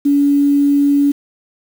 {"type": "tone with quantisation", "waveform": "sine", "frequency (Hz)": 284.5, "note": "C#4", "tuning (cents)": 45, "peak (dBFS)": -9, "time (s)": [0.05, 1.12], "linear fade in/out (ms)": 10, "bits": 6, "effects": []}